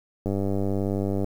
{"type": "click train", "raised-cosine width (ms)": 2, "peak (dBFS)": -14, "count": 98, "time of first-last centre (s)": [0.26, 1.244], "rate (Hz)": 98.6, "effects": ["8-bit"]}